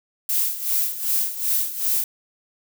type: noise with tremolo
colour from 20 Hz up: violet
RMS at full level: -20 dBFS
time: 0.29-2.04 s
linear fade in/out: 2 ms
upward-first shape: sine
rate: 2.6 Hz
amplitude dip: 75%
effects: none